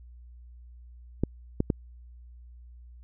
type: clicks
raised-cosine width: 3 ms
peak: -11 dBFS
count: 3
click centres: 1.236 / 1.604 / 1.702 s
effects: added 60 Hz sine -46 dBFS peak until 3.03 s